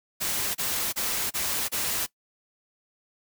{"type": "noise bursts", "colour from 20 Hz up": "white", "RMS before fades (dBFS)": -28, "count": 5, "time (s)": [0.2, 2.066], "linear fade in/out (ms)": 20, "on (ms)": 350, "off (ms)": 29, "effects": ["noise-tail reverb RT60 0.1 s tail -20 dB re dry"]}